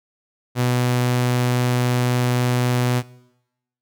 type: tone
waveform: sawtooth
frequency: 123.8 Hz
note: B2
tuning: 5 cents sharp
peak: -13 dBFS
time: 0.55-3.03 s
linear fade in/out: 50 ms
effects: noise-tail reverb RT60 0.9 s tail -21 dB re dry